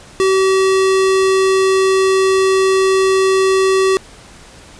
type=tone; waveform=square; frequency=382 Hz; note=G4; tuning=45 cents flat; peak=-11 dBFS; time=0.2-3.97 s; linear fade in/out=0 ms; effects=pink hiss -40 dBFS RMS until 4.79 s + resampled to 22050 Hz